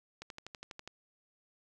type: click train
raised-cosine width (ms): 0.2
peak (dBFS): -27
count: 9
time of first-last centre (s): 0.22-0.876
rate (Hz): 12.2
effects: none